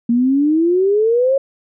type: exponential sweep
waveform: sine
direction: up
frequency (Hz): 230.7 to 554.4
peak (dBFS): -11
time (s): 0.09-1.38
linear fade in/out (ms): 5
effects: none